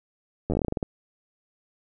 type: slowing click train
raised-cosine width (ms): 2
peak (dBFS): -13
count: 13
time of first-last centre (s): 0.5-0.828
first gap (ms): 10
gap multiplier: 1.17
effects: none